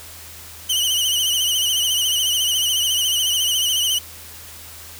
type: tone with vibrato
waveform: sawtooth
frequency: 3000 Hz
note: F#7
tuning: 23 cents sharp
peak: -14 dBFS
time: 0.69-3.99 s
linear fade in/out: 10 ms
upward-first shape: sine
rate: 14 Hz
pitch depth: 71 cents each way
effects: added 82 Hz sine -45 dBFS peak until 4.99 s + white hiss -39 dBFS RMS until 4.99 s